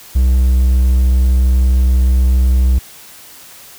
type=tone; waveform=triangle; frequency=63.4 Hz; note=B1; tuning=46 cents sharp; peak=-6 dBFS; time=0.15-2.79 s; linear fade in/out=10 ms; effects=white hiss -38 dBFS RMS until 3.78 s